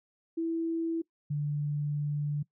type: tone pair in turn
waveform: sine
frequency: 329.6 / 146.82 Hz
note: E4 / D3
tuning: 0 / 0 cents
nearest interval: octave + major second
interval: 1400 cents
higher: first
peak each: -28 / -28 dBFS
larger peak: neither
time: 0.37-1.02 / 1.3-2.43 s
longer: second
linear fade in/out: 10 ms
effects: noise-tail reverb RT60 0.1 s tail -21 dB re dry

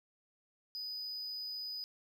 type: tone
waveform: triangle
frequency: 4978 Hz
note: D#8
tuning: in tune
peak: -38 dBFS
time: 0.75-1.84 s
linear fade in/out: 0 ms
effects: none

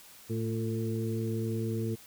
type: harmonic tone with a mistuned harmonic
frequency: 111.9 Hz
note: A2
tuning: 30 cents sharp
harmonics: 1 / 2 / 3 / 4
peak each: -32 / -35 / -37 / -38 dBFS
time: 0.29-1.96 s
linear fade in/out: 20 ms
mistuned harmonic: 3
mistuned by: +39 cents
effects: white hiss -53 dBFS RMS until 2.06 s

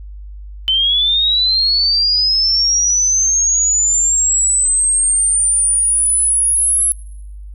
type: linear sweep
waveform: sine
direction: up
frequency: 3047 to 10960 Hz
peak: -11 dBFS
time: 0.68-6.92 s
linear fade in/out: 0 ms
effects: noise-tail reverb RT60 1.0 s tail -26 dB re dry + added 50 Hz sine -29 dBFS peak until 7.54 s

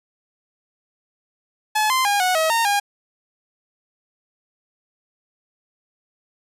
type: tone with pitch steps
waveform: sawtooth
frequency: 857 / 1039 / 813 / 735 / 639 / 919 / 812 Hz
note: A5 / C6 / G#5 / F#5 / D#5 / A#5 / G#5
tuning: -46 / -12 / -37 / -12 / +46 / -25 / -39 cents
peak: -13 dBFS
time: 1.75-2.8 s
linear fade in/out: 10 ms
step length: 150 ms
effects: resampled to 32000 Hz

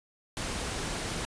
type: noise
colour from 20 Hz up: pink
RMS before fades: -34 dBFS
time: 0.37-1.25 s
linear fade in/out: 0 ms
effects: resampled to 22050 Hz

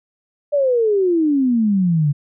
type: exponential sweep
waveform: sine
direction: down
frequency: 595 to 140.2 Hz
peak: -13 dBFS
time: 0.52-2.13 s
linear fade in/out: 20 ms
effects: none

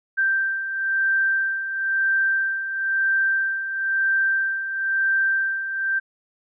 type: beating tone pair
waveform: sine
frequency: 1568 / 1569 Hz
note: G6 / G6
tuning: 0 / +1 cents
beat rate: 1 Hz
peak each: -27 / -20 dBFS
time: 0.17-6 s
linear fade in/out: 20 ms
effects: none

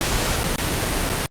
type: noise with dropouts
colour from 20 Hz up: pink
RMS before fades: -22 dBFS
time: 0.01-1.26 s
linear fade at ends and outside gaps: 0 ms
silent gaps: 0.434-0.441 / 0.56-0.582 / 1.092-1.099 s
effects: low-pass 12000 Hz 12 dB/octave + Opus 48 kbps

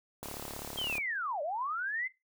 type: noise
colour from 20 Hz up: white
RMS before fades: -45 dBFS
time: 0.23-0.98 s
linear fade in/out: 0 ms
type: click train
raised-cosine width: 1 ms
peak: -27 dBFS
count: 28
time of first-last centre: 0.23-0.982 s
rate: 35.9 Hz
type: linear two-way sweep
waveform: sine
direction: down then up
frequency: 3249 to 554.4 to 2086 Hz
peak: -32 dBFS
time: 0.77-2.08 s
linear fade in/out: 10 ms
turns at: 1.42 s
effects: noise-tail reverb RT60 0.2 s tail -17 dB re dry

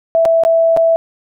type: tone with dropouts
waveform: sine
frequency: 659.3 Hz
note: E5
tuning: in tune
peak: -8 dBFS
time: 0.15-0.96 s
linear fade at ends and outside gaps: 0 ms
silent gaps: 0.252-0.257 / 0.436-0.45 / 0.765-0.772 s
effects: none

